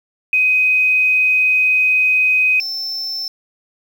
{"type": "tone pair in turn", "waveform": ["sine", "triangle"], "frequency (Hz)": [2512, 5323], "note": ["D#7", "E8"], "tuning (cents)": [16, 16], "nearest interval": "octave + minor second", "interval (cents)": 1300, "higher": "second", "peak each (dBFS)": [-11, -20], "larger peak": "first", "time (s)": [[0.33, 2.6], [2.6, 3.28]], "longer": "first", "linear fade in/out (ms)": 2, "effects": ["7-bit"]}